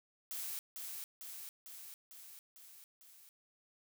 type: noise with echo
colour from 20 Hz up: blue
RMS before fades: -42 dBFS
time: 0.31-0.59 s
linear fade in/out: 0 ms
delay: 450 ms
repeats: 6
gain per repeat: -3 dB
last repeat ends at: 3.29 s
effects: none